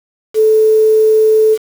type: tone with quantisation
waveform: sine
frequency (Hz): 435.8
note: A4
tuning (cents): -17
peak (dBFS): -6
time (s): 0.34-1.58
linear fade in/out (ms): 50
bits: 5
effects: none